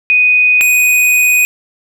sine / square tone pair in turn, 2489 / 2489 Hz, D#7 / D#7, 0 / 0 cents, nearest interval unison, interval 0 cents, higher neither, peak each -6 / -8 dBFS, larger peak first, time 0.1-0.61 / 0.61-1.45 s, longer second, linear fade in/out 0 ms, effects none

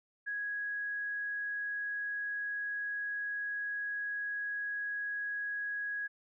sine tone, 1661.2 Hz, G#6, in tune, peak -34 dBFS, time 0.26-6.08 s, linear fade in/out 20 ms, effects none

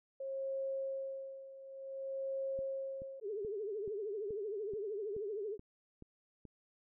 sine tone with tremolo, 539 Hz, C#5, 49 cents flat, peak -35 dBFS, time 0.2-3.2 s, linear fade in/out 5 ms, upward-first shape sine, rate 0.55 Hz, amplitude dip 80%
click train, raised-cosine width 3 ms, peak -38 dBFS, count 10, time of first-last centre 2.59-6.453 s, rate 2.33 Hz
sine tone with vibrato, 416 Hz, G#4, 3 cents sharp, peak -37 dBFS, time 3.21-5.58 s, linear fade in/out 50 ms, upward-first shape triangle, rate 13 Hz, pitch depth 150 cents each way
effects none

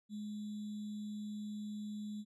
sine tone with sample-and-hold, 210 Hz, G#3, 19 cents sharp, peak -40 dBFS, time 0.09-2.25 s, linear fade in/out 50 ms, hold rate 3675 Hz, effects resampled to 24000 Hz

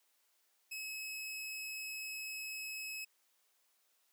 sawtooth tone, 2572 Hz, E7, 43 cents flat, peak -38 dBFS, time 0.71-3.05 s, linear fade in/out 10 ms, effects white hiss -75 dBFS RMS until 4.12 s + high-pass 400 Hz 12 dB/octave

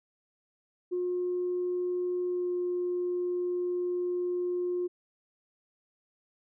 sine tone with pitch glide, 358.7 to 356.4 Hz, F4 to F4, +46 to +35 cents, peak -27 dBFS, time 0.91-4.88 s, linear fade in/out 20 ms, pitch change -11 cents, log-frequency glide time 2.25-2.52 s, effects tanh soft clip ceiling -23 dBFS

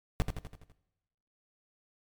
brown noise with echo, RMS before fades -25 dBFS, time 0.2-0.22 s, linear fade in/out 0 ms, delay 83 ms, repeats 6, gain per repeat -5 dB, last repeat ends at 0.718 s, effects noise-tail reverb RT60 1.0 s tail -19 dB re dry + MP3 96 kbps

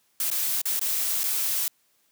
blue noise with dropouts, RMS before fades -26 dBFS, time 0.2-1.68 s, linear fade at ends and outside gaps 2 ms, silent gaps 0.302-0.313 / 0.616-0.655 / 0.794-0.813 / 1.234-1.238 s, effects white hiss -67 dBFS RMS until 2.11 s + high-pass 100 Hz 12 dB/octave

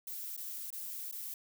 violet noise with dropouts, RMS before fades -42 dBFS, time 0.07-1.34 s, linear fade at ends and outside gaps 2 ms, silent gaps 0.365-0.376 / 0.704-0.727 / 1.113-1.125 s, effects none

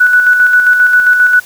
sine tone with tremolo, 1480 Hz, F#6, in tune, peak -3 dBFS, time 0-1.4 s, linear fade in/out 10 ms, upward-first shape square, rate 7.5 Hz, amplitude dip 40%, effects white hiss -35 dBFS RMS until 1.45 s

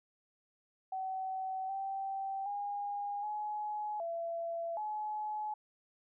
sine tone with pitch steps, 759 / 778 / 814 / 843 / 673 / 850 Hz, F#5 / G5 / G#5 / G#5 / E5 / G#5, +44 / -13 / -35 / +26 / +36 / +40 cents, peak -35 dBFS, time 0.92-5.54 s, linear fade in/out 5 ms, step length 770 ms, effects none

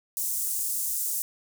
pink high-pass noise, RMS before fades -29 dBFS, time 0.17-1.22 s, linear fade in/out 0 ms, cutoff 7600 Hz, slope 24 dB/octave, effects none

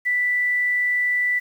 sine tone with quantisation, 1975.5 Hz, B6, in tune, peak -18 dBFS, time 0.05-1.4 s, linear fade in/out 20 ms, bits 8, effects none

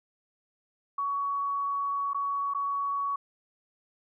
sine tone with dropouts, 1123 Hz, C#6, 22 cents sharp, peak -27 dBFS, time 0.98-3.16 s, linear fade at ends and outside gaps 5 ms, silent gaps 2.134-2.145 / 2.538-2.547 s, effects none

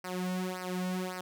sawtooth tone with flanger, 183.2 Hz, F#3, 17 cents flat, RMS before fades -35 dBFS, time 0.04-1.21 s, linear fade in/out 5 ms, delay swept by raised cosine 0.28 to 2.48 ms, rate 1.8 Hz, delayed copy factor -0.9, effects none

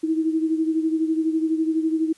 sine beating tone pair, 318 / 330 Hz, D#4 / E4, +38 / +2 cents, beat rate 12 Hz, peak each -20 / -26 dBFS, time 0.03-2.13 s, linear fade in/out 10 ms, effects white hiss -56 dBFS RMS until 2.17 s + resampled to 24000 Hz

